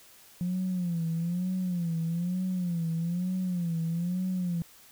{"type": "tone with vibrato", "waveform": "sine", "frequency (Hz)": 174.61, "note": "F3", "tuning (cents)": 0, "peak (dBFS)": -26, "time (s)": [0.41, 4.62], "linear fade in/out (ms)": 0, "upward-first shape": "sine", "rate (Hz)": 1.1, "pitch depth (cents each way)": 110, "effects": ["tanh soft clip ceiling -23 dBFS", "white hiss -55 dBFS RMS until 4.91 s"]}